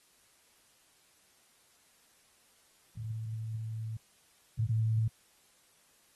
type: tone pair in turn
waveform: sine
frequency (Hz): 111.1 / 111.1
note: A2 / A2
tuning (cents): +17 / +17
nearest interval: unison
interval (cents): 0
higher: neither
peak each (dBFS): -35 / -26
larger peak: second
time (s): 2.97-3.97 / 4.59-5.08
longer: first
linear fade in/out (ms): 5
effects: white hiss -66 dBFS RMS until 6.15 s + AAC 32 kbps